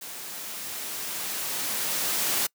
white noise with level ramp, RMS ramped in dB -39 to -25 dBFS, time 0.01-2.47 s, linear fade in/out 10 ms, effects noise-tail reverb RT60 0.1 s tail -25 dB re dry + high-pass 150 Hz 12 dB/octave

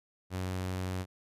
sawtooth tone, 92.5 Hz, F#2, in tune, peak -29 dBFS, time 0.3-1.06 s, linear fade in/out 50 ms, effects resampled to 32000 Hz

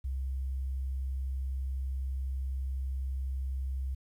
sine tone, 66 Hz, C2, 16 cents sharp, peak -31 dBFS, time 0.04-3.95 s, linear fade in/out 10 ms, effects 11-bit

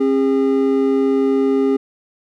triangle tone pair together, 269.1 / 406.6 Hz, C4 / G#4, +49 / -37 cents, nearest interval perfect fifth, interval 714 cents, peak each -14 dBFS, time 0-1.77 s, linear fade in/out 10 ms, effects none

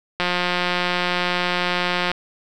click train, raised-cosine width 0.3 ms, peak -5 dBFS, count 342, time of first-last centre 0.2-2.116 s, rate 178 Hz, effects none

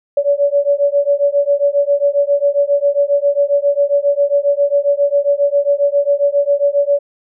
sine beating tone pair, 566 / 573.4 Hz, C#5 / D5, +36 / -42 cents, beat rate 7.4 Hz, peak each -14 / -14 dBFS, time 0.17-6.99 s, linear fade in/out 5 ms, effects none

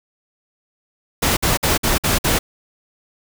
pink noise bursts, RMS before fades -17 dBFS, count 6, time 1.22-2.39 s, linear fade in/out 10 ms, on 150 ms, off 54 ms, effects none

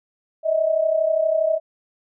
sine tone pair together, 611.6 / 644 Hz, D#5 / E5, -30 / -41 cents, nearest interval minor second, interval 89 cents, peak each -22 / -18 dBFS, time 0.43-1.6 s, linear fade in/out 50 ms, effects none

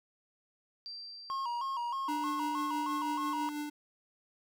sine tone with exponential decay, 4699 Hz, D8, in tune, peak -40 dBFS, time 0.86-3.44 s, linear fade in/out 0 ms, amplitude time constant 560 ms
triangle tone with vibrato, 1014 Hz, B5, 45 cents sharp, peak -31 dBFS, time 1.3-3.49 s, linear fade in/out 0 ms, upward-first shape square, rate 3.2 Hz, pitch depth 110 cents each way
square tone with tremolo, 296.3 Hz, D4, 15 cents sharp, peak -35 dBFS, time 2.08-3.7 s, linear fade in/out 10 ms, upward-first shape sine, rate 6.1 Hz, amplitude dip 35%
effects none

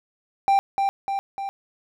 triangle tone with echo, 788 Hz, G5, 9 cents sharp, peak -13 dBFS, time 0.48-0.59 s, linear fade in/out 0 ms, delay 300 ms, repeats 3, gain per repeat -4 dB, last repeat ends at 1.49 s, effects none

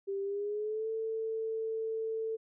sine tone with pitch glide, 394.1 to 444.9 Hz, G4 to A4, +9 to +19 cents, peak -32 dBFS, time 0.07-2.37 s, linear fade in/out 20 ms, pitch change +210 cents, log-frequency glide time 0.22-0.89 s, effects none

